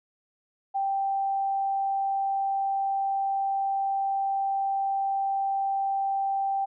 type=tone; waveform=sine; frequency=784 Hz; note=G5; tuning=in tune; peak=-24 dBFS; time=0.74-6.66 s; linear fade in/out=20 ms; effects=none